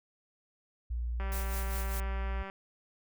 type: tone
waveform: sine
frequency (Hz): 59.1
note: A#1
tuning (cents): +24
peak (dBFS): -31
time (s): 0.9-2.43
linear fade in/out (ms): 10
type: click train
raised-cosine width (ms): 0.5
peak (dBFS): -28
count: 253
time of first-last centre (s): 1.2-2.499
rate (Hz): 194
type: noise with tremolo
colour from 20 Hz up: blue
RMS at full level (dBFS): -41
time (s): 1.32-2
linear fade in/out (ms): 0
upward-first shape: sine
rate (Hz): 5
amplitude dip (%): 60
effects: none